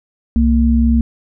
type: tone pair together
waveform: sine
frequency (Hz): 65.41 / 230.8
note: C2 / A#3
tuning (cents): 0 / -17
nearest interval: octave + minor seventh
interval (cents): 2183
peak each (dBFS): -12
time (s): 0.36-1.01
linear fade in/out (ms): 0
effects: none